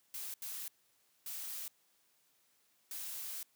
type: noise bursts at uneven times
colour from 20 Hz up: blue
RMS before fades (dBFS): -43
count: 4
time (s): 0.14-0.34 / 0.42-0.68 / 1.26-1.68 / 2.91-3.43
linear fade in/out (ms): 2
effects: white hiss -73 dBFS RMS until 3.55 s + high-pass 100 Hz 12 dB/octave